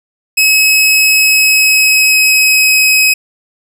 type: tone with pitch glide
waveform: sawtooth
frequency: 2564 to 2542 Hz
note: E7 to D#7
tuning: -49 to +36 cents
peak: -3 dBFS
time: 0.37-3.14 s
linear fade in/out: 10 ms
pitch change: -15 cents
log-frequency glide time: 1.14-2.78 s
effects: none